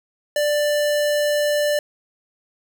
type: tone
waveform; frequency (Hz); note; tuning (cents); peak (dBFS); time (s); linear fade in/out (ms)
square; 590; D5; +8; -18; 0.36-1.79; 2
effects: none

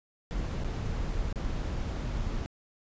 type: noise with dropouts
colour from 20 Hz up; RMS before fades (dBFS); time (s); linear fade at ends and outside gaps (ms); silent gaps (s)
brown; -32; 0.31-2.46; 0; 0.638-0.646 / 1.328-1.358
effects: resampled to 16000 Hz

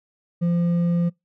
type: tone with hard clipping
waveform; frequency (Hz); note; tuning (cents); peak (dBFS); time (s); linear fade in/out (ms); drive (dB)
sine; 172.3; F3; -23; -19; 0.41-1.1; 20; 4
effects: noise-tail reverb RT60 0.2 s tail -26 dB re dry

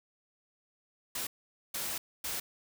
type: noise bursts at uneven times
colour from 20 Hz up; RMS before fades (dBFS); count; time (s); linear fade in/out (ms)
white; -36; 3; 1.15-1.27 / 1.74-1.98 / 2.24-2.4; 5
effects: none

